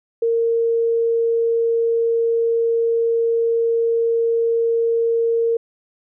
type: tone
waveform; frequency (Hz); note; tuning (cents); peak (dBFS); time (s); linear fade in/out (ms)
sine; 461; A#4; -19; -15; 0.22-5.57; 5
effects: none